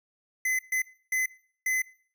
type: tone bursts at uneven times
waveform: square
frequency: 2034 Hz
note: C7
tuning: 50 cents flat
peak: -25 dBFS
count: 4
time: 0.45-0.59 / 0.72-0.82 / 1.12-1.26 / 1.66-1.82 s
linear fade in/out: 5 ms
effects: noise-tail reverb RT60 0.5 s tail -20 dB re dry